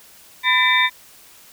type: tone cluster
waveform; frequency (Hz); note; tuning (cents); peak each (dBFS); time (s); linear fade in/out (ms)
sine; 1002 / 1787 / 2011 / 2317 / 3636; B5 / A6 / B6 / D7 / A#7; +25 / +26 / +31 / -24 / -44; -20; 0.43-0.9; 50
effects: white hiss -47 dBFS RMS until 1.52 s